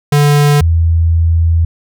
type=tone pair in turn; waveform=square / sine; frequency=145.8 / 82.78 Hz; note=D3 / E2; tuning=-12 / +8 cents; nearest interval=minor seventh; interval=980 cents; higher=first; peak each=-7 dBFS; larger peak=neither; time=0.12-0.61 / 0.61-1.65 s; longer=second; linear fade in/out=5 ms; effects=none